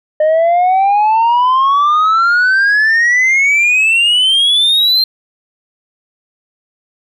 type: exponential sweep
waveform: sine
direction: up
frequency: 608 to 4186 Hz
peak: -5 dBFS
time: 0.2-5.04 s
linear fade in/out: 5 ms
effects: tanh soft clip ceiling -7 dBFS